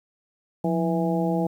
harmonic tone with a mistuned harmonic, 164.7 Hz, E3, 1 cent flat, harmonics 1 / 2 / 3 / 4 / 5, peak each -24 / -27 / -29 / -30 / -31 dBFS, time 0.64-1.47 s, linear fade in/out 5 ms, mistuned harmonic 1, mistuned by +110 cents, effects 9-bit

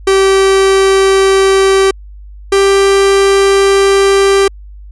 45% pulse tone pair in turn, 387.1 / 393 Hz, G4 / G4, -22 / +4 cents, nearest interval unison, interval 26 cents, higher second, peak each -6 dBFS, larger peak neither, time 0.07-1.91 / 2.52-4.48 s, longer second, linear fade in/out 5 ms, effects added 50 Hz sine -29 dBFS peak until 4.91 s + resampled to 24000 Hz

